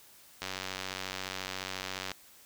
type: click train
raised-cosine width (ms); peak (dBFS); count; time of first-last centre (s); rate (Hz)
0.2; -18; 161; 0.42-2.117; 94.3
effects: white hiss -57 dBFS RMS until 2.45 s